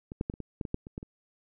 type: clicks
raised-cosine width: 3 ms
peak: -26 / -16 / -18 / -29 / -24 / -20 / -23 / -16 / -30 / -23 / -29 dBFS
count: 11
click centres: 0.119 / 0.211 / 0.299 / 0.339 / 0.403 / 0.612 / 0.652 / 0.744 / 0.869 / 0.979 / 1.029 s
effects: none